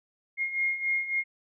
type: beating tone pair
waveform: sine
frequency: 2137 / 2140.6 Hz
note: C7 / C7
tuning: +36 / +39 cents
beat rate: 3.6 Hz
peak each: -32 / -27 dBFS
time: 0.37-1.24 s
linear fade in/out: 50 ms
effects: none